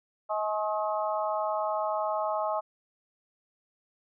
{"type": "harmonic tone with a mistuned harmonic", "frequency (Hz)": 211.6, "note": "G#3", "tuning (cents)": 33, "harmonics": [3, 4, 5, 6], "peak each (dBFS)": [-30, -32, -34, -36], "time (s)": [0.29, 2.61], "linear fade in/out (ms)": 20, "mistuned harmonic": 5, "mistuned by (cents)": 29, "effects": []}